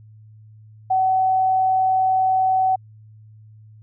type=tone; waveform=sine; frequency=755 Hz; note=F#5; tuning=35 cents sharp; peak=-15 dBFS; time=0.9-2.76 s; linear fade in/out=10 ms; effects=added 108 Hz sine -43 dBFS peak until 3.82 s